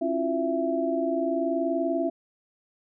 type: tone cluster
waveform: sine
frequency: 274.1 / 333.9 / 354.4 / 666 Hz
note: C#4 / E4 / F4 / E5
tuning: -19 / +22 / +25 / +18 cents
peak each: -29 / -29 / -33 / -27 dBFS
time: 0.01-2.1 s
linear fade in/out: 10 ms
effects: none